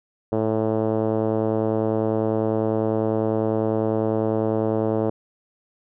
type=tone with low-pass filter; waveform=5% pulse; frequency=110 Hz; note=A2; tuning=in tune; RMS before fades=-22 dBFS; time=0.32-5.1 s; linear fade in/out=5 ms; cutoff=490 Hz; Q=1.5; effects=none